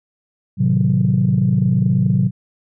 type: chord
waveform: sine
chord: A diminished seventh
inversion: none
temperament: equal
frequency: 110 / 130.81 / 155.56 / 185 Hz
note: A2 / C3 / Eb3 / Gb3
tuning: 0 / 0 / 0 / 0 cents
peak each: -19 / -16 / -21 / -16 dBFS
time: 0.57-2.31 s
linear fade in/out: 50 ms
effects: tanh soft clip ceiling -5 dBFS